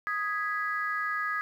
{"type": "chord", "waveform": "sine", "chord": "G# minor", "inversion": "second", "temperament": "equal with one note detuned", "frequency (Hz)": [1248.1, 1661.2, 1975.5], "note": ["D#6", "G#6", "B6"], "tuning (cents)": [5, 0, 0], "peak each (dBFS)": [-31, -31, -36], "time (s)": [0.07, 1.41], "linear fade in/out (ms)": 0, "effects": ["tanh soft clip ceiling -19 dBFS", "10-bit"]}